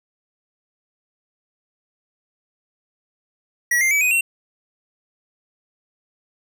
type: tone with pitch steps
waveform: square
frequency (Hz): 1926 / 2100 / 2290 / 2498 / 2724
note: B6 / C7 / D7 / D#7 / F7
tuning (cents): -44 / +6 / -44 / +6 / -44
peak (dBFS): -16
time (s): 3.71-4.21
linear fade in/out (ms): 5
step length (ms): 100
effects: none